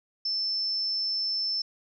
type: tone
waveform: sine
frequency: 5300 Hz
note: E8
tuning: 9 cents sharp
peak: -26 dBFS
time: 0.25-1.62 s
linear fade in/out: 5 ms
effects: none